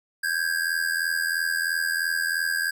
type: ring-modulated tone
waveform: square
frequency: 1612 Hz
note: G6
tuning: 48 cents sharp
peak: -21 dBFS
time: 0.23-2.71 s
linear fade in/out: 10 ms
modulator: 41.5 Hz
effects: none